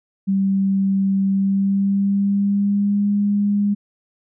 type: tone with pitch glide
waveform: sine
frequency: 194.5 to 203.8 Hz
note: G3 to G#3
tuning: -13 to -32 cents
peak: -15 dBFS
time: 0.27-3.75 s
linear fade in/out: 20 ms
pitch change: +81 cents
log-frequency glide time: 1.29-3.1 s
effects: none